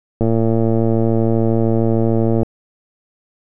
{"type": "click train", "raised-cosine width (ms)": 2, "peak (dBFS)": -4, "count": 252, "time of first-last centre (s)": [0.21, 2.431], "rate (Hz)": 113, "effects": []}